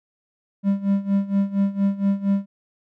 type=tone with tremolo; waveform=triangle; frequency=198.1 Hz; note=G3; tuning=18 cents sharp; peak=-13 dBFS; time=0.63-2.46 s; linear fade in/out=50 ms; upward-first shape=sine; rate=4.3 Hz; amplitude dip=85%; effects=none